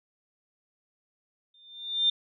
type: tone with exponential growth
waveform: sine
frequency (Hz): 3599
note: A7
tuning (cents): +38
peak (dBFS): -18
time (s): 1.54-2.1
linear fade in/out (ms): 5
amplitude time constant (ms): 120
effects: none